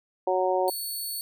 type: harmonic tone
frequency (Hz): 185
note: F#3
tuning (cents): 0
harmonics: 2 / 3 / 4 / 5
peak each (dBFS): -27 / -26 / -27 / -30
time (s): 0.27-0.7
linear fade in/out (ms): 5
type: tone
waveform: 5% pulse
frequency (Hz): 4435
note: C#8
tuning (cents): 0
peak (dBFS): -24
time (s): 0.68-1.21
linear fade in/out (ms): 0
effects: none